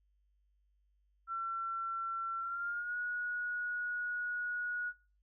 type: tone with pitch glide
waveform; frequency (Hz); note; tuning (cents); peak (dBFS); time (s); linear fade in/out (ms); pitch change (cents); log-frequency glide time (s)
sine; 1350 to 1455.3; E6 to F#6; +41 to -29; -35; 1.27-4.93; 50; +130; 2.38-2.96
effects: noise-tail reverb RT60 0.3 s tail -17 dB re dry + added 50 Hz sine -70 dBFS peak until 5.22 s